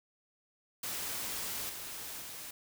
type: noise with level steps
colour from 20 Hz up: white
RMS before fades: -38 / -43 / -45 dBFS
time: 0.83-2.51 s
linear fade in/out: 5 ms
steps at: 1.69 / 2.21 s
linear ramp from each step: 5 ms
effects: none